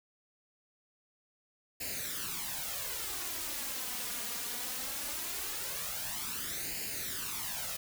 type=noise with flanger; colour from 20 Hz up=white; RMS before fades=-38 dBFS; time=1.8-7.77 s; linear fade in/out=10 ms; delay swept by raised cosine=0.42 to 4.22 ms; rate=0.2 Hz; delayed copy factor=+0.7; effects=none